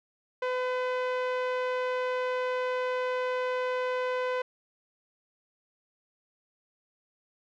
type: tone with low-pass filter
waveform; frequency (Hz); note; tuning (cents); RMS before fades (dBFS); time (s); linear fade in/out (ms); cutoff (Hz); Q
sawtooth; 505; B4; +39; -30; 0.42-4.42; 5; 2300; 0.77
effects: none